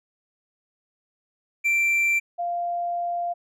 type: tone pair in turn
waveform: triangle / sine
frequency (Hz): 2351 / 695.7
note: D7 / F5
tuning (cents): +1 / -7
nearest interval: octave + major sixth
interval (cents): 2108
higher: first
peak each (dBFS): -17 / -24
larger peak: first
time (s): 1.64-2.2 / 2.38-3.34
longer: second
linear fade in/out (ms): 20
effects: none